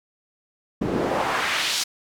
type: noise with band-pass filter sweep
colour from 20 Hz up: pink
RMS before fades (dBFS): -24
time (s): 0.81-1.84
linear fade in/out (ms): 10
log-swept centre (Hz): 230 to 5700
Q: 1.2
effects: none